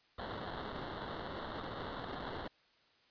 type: noise with sample-and-hold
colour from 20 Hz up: blue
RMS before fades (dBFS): -43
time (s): 0.18-2.48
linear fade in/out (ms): 5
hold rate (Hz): 2450
effects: white hiss -69 dBFS RMS until 3.1 s + resampled to 11025 Hz